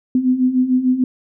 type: beating tone pair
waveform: sine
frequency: 250 / 256.7 Hz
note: B3 / C4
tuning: +21 / -33 cents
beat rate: 6.7 Hz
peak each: -19 / -14 dBFS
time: 0.15-1.04 s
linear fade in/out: 2 ms
effects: none